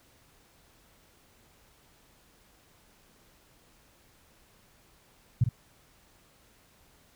sine tone with echo, 120 Hz, B2, 49 cents flat, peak -18 dBFS, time 5.41-5.44 s, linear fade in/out 5 ms, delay 51 ms, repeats 1, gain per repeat -7 dB, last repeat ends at 5.491 s, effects pink hiss -62 dBFS RMS until 7.15 s

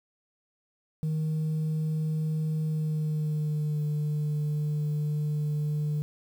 sine tone with pitch glide, 156.3 to 149.85 Hz, D#3 to D3, +8 to +35 cents, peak -23 dBFS, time 1.03-6.02 s, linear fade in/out 0 ms, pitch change -73 cents, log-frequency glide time 2.63-3.83 s, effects tanh soft clip ceiling -25 dBFS + 9-bit

